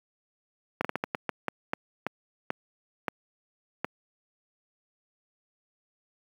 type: slowing click train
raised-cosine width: 0.5 ms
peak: -12 dBFS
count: 13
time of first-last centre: 0.81-3.846 s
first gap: 36 ms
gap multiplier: 1.32
effects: high-pass 150 Hz 12 dB/octave + 8-bit